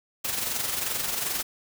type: noise with amplitude modulation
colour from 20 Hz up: white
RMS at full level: -27 dBFS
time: 0.24-1.43 s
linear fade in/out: 10 ms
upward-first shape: sine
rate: 22.6 Hz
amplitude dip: 50%
effects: none